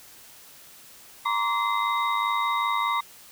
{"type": "tone cluster", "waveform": "sine", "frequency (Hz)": [940, 1043, 1148, 2063, 3739], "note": ["A#5", "C6", "D6", "C7", "A#7"], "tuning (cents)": [14, -6, -40, -25, 4], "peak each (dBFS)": [-28, -30, -26, -31, -34], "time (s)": [1.25, 3.01], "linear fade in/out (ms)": 10, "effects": ["white hiss -49 dBFS RMS until 3.31 s"]}